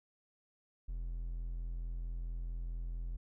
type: tone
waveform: triangle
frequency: 42.25 Hz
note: E1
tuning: 43 cents sharp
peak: -35 dBFS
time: 0.88-3.17 s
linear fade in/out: 10 ms
effects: none